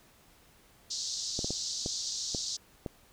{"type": "band-pass noise", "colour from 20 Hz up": "pink", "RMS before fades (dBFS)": -36, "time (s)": [0.9, 2.57], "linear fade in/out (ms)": 10, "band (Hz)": [4000, 6900], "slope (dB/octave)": 48}
{"type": "clicks", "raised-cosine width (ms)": 2, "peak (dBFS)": -21, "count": 6, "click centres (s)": [1.391, 1.445, 1.506, 1.861, 2.348, 2.862]}
{"effects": ["pink hiss -61 dBFS RMS until 3.12 s"]}